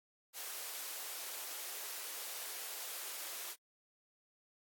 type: high-pass noise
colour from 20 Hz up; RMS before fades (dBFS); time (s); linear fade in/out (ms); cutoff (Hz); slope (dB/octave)
white; -44; 0.33-3.56; 50; 390; 24
effects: AAC 64 kbps